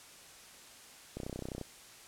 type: click train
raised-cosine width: 2 ms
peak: -26 dBFS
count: 15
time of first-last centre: 1.17-1.613 s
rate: 31.6 Hz
effects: white hiss -54 dBFS RMS until 2.07 s + low-pass 10000 Hz 12 dB/octave